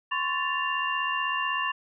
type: tone cluster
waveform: sine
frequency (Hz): 1031 / 1107 / 1762 / 2784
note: C6 / C#6 / A6 / F7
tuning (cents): -26 / -3 / +2 / -6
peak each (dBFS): -31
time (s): 0.11-1.72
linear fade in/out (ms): 10
effects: none